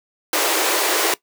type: high-pass noise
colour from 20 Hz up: pink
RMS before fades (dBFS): -19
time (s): 0.33-1.14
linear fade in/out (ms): 2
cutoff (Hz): 310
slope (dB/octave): 96
effects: noise-tail reverb RT60 0.1 s tail -19 dB re dry